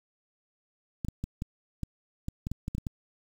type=clicks; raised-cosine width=5 ms; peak=-20 dBFS; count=12; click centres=1.048 / 1.085 / 1.24 / 1.421 / 1.833 / 2.284 / 2.469 / 2.516 / 2.681 / 2.75 / 2.782 / 2.868 s; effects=8-bit